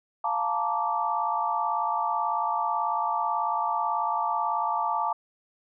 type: chord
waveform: sine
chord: Bb major seventh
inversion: second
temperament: just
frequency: 699.2 / 874.1 / 932.3 / 1165.4 Hz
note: F5 / A5 / Bb5 / D6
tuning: +2 / -12 / 0 / -14 cents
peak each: -32 / -28 / -31 / -29 dBFS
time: 0.24-5.13 s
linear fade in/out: 5 ms
effects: none